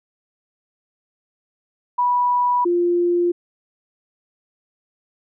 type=tone pair in turn; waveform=sine; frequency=980 / 349.1 Hz; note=B5 / F4; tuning=-14 / -1 cents; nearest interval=octave + tritone; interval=1787 cents; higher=first; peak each=-15 dBFS; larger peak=neither; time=1.98-2.65 / 2.65-3.32 s; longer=neither; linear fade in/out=10 ms; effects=none